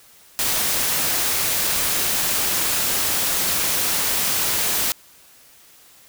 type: noise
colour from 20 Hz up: white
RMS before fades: -21 dBFS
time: 0.39-4.92 s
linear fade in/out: 0 ms
effects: white hiss -50 dBFS RMS until 6.08 s